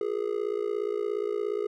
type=tone with amplitude modulation; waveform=triangle; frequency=415.3 Hz; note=G#4; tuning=in tune; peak=-21 dBFS; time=0.01-1.67 s; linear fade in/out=2 ms; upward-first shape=sine; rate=57.1 Hz; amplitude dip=95%; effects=none